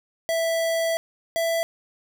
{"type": "tone pair in turn", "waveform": "square", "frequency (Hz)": [659.3, 663.5], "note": ["E5", "E5"], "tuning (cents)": [0, 11], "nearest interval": "unison", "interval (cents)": 11, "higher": "second", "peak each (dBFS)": -22, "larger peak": "neither", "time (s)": [[0.29, 0.97], [1.36, 1.63]], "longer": "first", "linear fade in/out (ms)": 0, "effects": []}